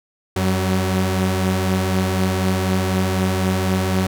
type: tone pair together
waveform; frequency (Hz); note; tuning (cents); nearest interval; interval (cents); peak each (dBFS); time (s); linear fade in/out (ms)
sawtooth; 92.5 / 189; F#2 / F#3; 0 / +37; octave; 1237; -16; 0.36-4.07; 5
effects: none